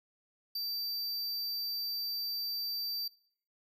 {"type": "tone", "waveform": "square", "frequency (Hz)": 4660, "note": "D8", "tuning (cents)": -14, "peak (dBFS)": -34, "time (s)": [0.55, 3.08], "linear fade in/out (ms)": 5, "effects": ["noise-tail reverb RT60 0.6 s tail -22 dB re dry"]}